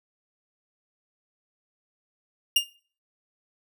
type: tone with exponential decay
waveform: 40% pulse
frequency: 2824 Hz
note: F7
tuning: 19 cents sharp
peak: -13 dBFS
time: 2.56-2.67 s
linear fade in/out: 5 ms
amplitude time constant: 22 ms
effects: noise-tail reverb RT60 0.4 s tail -17 dB re dry